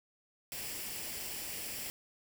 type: noise with comb filter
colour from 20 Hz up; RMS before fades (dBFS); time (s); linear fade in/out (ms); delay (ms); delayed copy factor
white; -41; 0.52-1.9; 0; 0.39; +0.5
effects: none